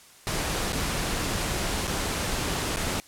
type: noise with dropouts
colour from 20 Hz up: pink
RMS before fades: -28 dBFS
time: 0.27-3 s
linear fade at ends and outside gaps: 0 ms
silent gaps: 0.722-0.73 / 1.871-1.877 / 2.761-2.77 s
effects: white hiss -52 dBFS RMS until 3.07 s + low-pass 11000 Hz 12 dB/octave